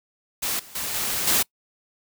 white noise with level steps, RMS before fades -26 / -45 / -29 / -26 / -20 dBFS, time 0.42-1.43 s, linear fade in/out 10 ms, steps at 0.59 / 0.75 / 0.94 / 1.27 s, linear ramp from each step 5 ms, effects noise-tail reverb RT60 0.1 s tail -25 dB re dry

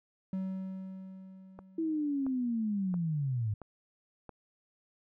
triangle tone with exponential decay, 189.4 Hz, F#3, 41 cents sharp, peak -29 dBFS, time 0.33-2.77 s, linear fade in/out 2 ms, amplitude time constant 530 ms
click train, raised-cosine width 1 ms, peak -31 dBFS, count 5, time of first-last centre 1.59-4.293 s, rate 1.48 Hz
sine linear sweep, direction down, 330 to 100.7 Hz, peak -29 dBFS, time 1.78-3.54 s, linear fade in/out 5 ms
effects none

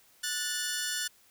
10% pulse tone pair together, 1471 / 1760.9 Hz, F#6 / A6, -11 / +1 cents, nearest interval minor third, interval 312 cents, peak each -25 dBFS, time 0.23-1.08 s, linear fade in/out 10 ms, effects white hiss -62 dBFS RMS until 1.3 s

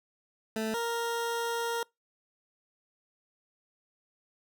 20% pulse tone pair in turn, 220.1 / 466.4 Hz, A3 / A#4, +1 / +1 cents, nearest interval octave + minor second, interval 1300 cents, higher second, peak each -25 dBFS, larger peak neither, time 0.56-0.74 / 0.74-1.83 s, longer second, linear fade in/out 2 ms, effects noise-tail reverb RT60 0.2 s tail -26 dB re dry

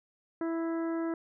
harmonic tone, 330 Hz, E4, 2 cents sharp, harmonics 1 / 2 / 3 / 4 / 5 / 6, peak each -30 / -40 / -45 / -45 / -49 / -54 dBFS, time 0.41-1.14 s, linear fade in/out 2 ms, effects none

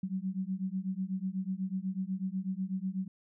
sine beating tone pair, 185 / 193.1 Hz, F#3 / G3, 0 / -26 cents, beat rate 8.1 Hz, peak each -35 / -35 dBFS, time 0.03-3.08 s, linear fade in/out 5 ms, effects none

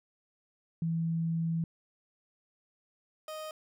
sine / 30% pulse tone pair in turn, 164.81 / 622.2 Hz, E3 / D#5, 0 / 0 cents, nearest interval octave + major seventh, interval 2300 cents, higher second, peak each -28 / -36 dBFS, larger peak first, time 0.82-1.64 / 3.28-3.51 s, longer first, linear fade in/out 2 ms, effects none

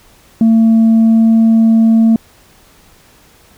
sine tone, 225.1 Hz, A3, 40 cents sharp, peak -3 dBFS, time 0.41-2.16 s, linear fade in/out 2 ms, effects tanh soft clip ceiling -4 dBFS + pink hiss -46 dBFS RMS until 3.57 s

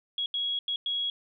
sine tone bursts at uneven times, 3322 Hz, G#7, in tune, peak -27 dBFS, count 4, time 0.18-0.26 / 0.34-0.59 / 0.68-0.76 / 0.86-1.1 s, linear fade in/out 2 ms, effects none

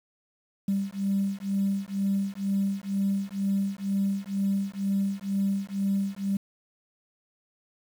sine beating tone pair, 196 / 198.1 Hz, G3 / G3, 0 / +18 cents, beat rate 2.1 Hz, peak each -27 dBFS, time 0.68-6.37 s, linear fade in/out 5 ms, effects tanh soft clip ceiling -18 dBFS + 8-bit

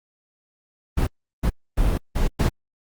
brown noise bursts at uneven times, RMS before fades -19 dBFS, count 5, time 0.97-1.07 / 1.43-1.5 / 1.77-1.98 / 2.15-2.28 / 2.39-2.49 s, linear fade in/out 10 ms, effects Opus 32 kbps

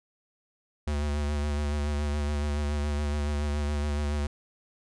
square tone with vibrato, 73.42 Hz, D2, in tune, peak -27 dBFS, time 0.87-4.27 s, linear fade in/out 5 ms, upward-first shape sine, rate 7.1 Hz, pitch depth 30 cents each way, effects resampled to 22050 Hz

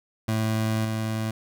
25% pulse tone with level steps, 110.2 Hz, A2, 3 cents sharp, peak -19 / -22 dBFS, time 0.28-1.31 s, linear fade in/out 5 ms, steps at 0.85 s, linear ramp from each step 2 ms, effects none

